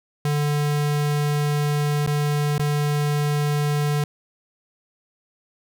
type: tone with dropouts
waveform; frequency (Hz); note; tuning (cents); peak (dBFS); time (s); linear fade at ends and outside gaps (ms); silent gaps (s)
square; 147.1; D3; +3; -20; 0.25-4.04; 2; 2.064-2.074 / 2.581-2.595
effects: none